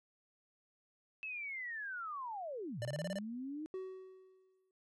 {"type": "linear two-way sweep", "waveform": "sine", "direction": "down then up", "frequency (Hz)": [2637, 110, 316.6], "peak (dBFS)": -40, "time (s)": [1.23, 3.66], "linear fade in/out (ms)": 0, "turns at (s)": 2.8}
{"type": "tone bursts", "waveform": "square", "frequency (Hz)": 594, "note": "D5", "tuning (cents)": 20, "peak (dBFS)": -39, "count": 7, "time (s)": [2.82, 3.186], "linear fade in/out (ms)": 0, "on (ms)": 30, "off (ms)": 26}
{"type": "tone with exponential decay", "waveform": "triangle", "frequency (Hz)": 376.2, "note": "F#4", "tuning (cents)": 29, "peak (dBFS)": -36, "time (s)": [3.74, 4.71], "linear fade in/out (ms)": 1, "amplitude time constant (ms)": 210}
{"effects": ["resampled to 24000 Hz"]}